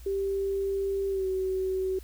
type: tone with pitch glide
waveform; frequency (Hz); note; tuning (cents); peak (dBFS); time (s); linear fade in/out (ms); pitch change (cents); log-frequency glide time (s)
sine; 392 to 377.3; G4 to F#4; 0 to +34; -26; 0.06-1.99; 5; -66; 1.09-1.27
effects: added 60 Hz sine -43 dBFS peak until 2.03 s + white hiss -56 dBFS RMS until 2.03 s